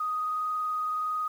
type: tone with frequency modulation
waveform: sine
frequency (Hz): 1247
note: D#6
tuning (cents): +3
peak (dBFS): -27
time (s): 0-1.28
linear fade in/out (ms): 5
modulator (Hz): 21.5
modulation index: 0.38
effects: 9-bit